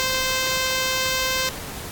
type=tone; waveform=5% pulse; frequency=520 Hz; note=C5; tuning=11 cents flat; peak=-9 dBFS; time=0-1.49 s; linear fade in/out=0 ms; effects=pink hiss -34 dBFS RMS until 1.91 s + AAC 64 kbps